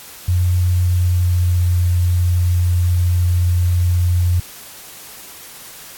sine tone with pitch glide, 89.2 to 88.12 Hz, F2 to F2, +37 to +16 cents, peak -12 dBFS, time 0.28-4.4 s, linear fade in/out 5 ms, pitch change -21 cents, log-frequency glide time 0.83-1.75 s, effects white hiss -37 dBFS RMS until 5.97 s + AAC 64 kbps

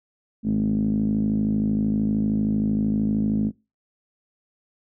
5% pulse tone with low-pass filter, 53 Hz, G#1, 36 cents sharp, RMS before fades -22 dBFS, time 0.43-3.52 s, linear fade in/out 50 ms, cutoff 230 Hz, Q 9.9, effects noise-tail reverb RT60 0.3 s tail -26 dB re dry

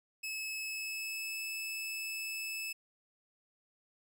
sawtooth tone with pitch glide, 2590 to 2614 Hz, E7 to E7, -31 to -15 cents, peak -34 dBFS, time 0.23-2.73 s, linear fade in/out 10 ms, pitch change +16 cents, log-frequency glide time 0.61-1.43 s, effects none

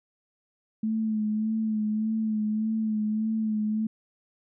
sine tone with vibrato, 217 Hz, A3, 24 cents flat, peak -24 dBFS, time 0.83-3.87 s, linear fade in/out 5 ms, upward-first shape sine, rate 1.7 Hz, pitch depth 34 cents each way, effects none

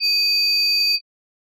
sine tone pair together, 2498 / 4635 Hz, D#7 / D8, +6 / -24 cents, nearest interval major seventh, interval 1070 cents, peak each -21 / -14 dBFS, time 0-0.99 s, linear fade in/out 50 ms, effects tanh soft clip ceiling -13 dBFS + AAC 48 kbps

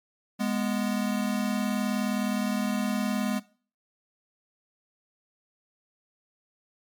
square tone pair together, 206.8 / 246.1 Hz, G#3 / B3, -7 / -6 cents, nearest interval minor third, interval 301 cents, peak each -28 / -30 dBFS, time 0.39-3.4 s, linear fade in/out 20 ms, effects noise-tail reverb RT60 0.4 s tail -19 dB re dry + MP3 96 kbps

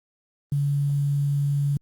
sine tone with quantisation, 142.4 Hz, C#3, 47 cents sharp, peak -20 dBFS, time 0.52-1.77 s, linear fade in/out 2 ms, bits 8, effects Opus 32 kbps

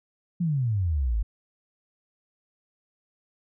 sine exponential sweep, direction down, 180.4 to 49 Hz, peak -22 dBFS, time 0.4-1.23 s, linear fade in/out 10 ms, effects none

